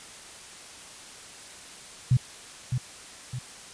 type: tone with echo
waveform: sine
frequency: 125.8 Hz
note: B2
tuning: 32 cents sharp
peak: -16 dBFS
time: 2.11-2.17 s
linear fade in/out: 5 ms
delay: 610 ms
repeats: 2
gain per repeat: -7 dB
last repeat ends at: 3.39 s
effects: white hiss -45 dBFS RMS until 3.73 s + resampled to 22050 Hz